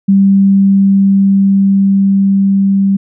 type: tone with level ramp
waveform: sine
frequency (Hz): 196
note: G3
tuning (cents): 0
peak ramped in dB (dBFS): -4 to -7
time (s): 0.08-2.97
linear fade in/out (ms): 10
effects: none